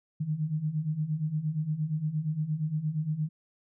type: beating tone pair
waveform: sine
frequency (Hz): 148.8 / 157.4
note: D3 / D#3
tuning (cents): +23 / +20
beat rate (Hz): 8.6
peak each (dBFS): -33 / -29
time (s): 0.2-3.29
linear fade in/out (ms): 10
effects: none

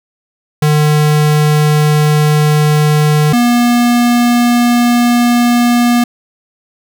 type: tone pair in turn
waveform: square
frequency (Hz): 150.7 / 240.4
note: D3 / B3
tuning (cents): +45 / -46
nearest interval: minor sixth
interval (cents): 809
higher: second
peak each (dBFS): -8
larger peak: neither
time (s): 0.62-3.33 / 3.33-6.04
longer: neither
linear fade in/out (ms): 5
effects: none

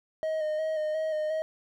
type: tone with vibrato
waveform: triangle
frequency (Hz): 623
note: D#5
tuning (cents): +2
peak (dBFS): -25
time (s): 0.23-1.42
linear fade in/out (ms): 0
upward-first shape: square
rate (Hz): 2.8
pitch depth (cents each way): 24
effects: none

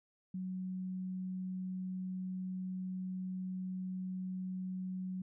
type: tone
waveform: sine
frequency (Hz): 185.5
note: F#3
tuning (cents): +5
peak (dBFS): -37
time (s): 0.34-5.22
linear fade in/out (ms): 5
effects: none

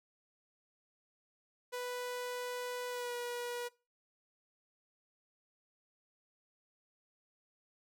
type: tone with pitch glide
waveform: sawtooth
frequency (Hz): 493.9 to 483.7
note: B4 to B4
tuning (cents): 0 to -36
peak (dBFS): -34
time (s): 1.72-3.69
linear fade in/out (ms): 20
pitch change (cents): -36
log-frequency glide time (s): 2.89-3.14
effects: noise-tail reverb RT60 0.3 s tail -22 dB re dry

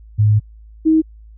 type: tone pair in turn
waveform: sine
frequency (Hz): 105.9 / 317.3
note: G#2 / D#4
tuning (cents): +34 / +34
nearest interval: octave + perfect fifth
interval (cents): 1900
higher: second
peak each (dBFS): -9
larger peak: neither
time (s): 0.18-0.4 / 0.85-1.02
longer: first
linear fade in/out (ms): 20
effects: added 54 Hz sine -38 dBFS peak until 1.37 s

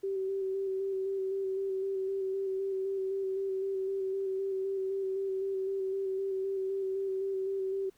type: tone with vibrato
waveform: sine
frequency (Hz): 385.7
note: G4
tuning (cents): -28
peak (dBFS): -30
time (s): 0.03-7.9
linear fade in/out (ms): 10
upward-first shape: square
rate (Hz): 3.9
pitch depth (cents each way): 19
effects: pink hiss -68 dBFS RMS until 7.97 s

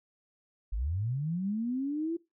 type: linear sweep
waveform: sine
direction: up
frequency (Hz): 43.65 to 341.4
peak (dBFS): -29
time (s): 0.72-2.17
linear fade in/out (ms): 10
effects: noise-tail reverb RT60 0.2 s tail -19 dB re dry

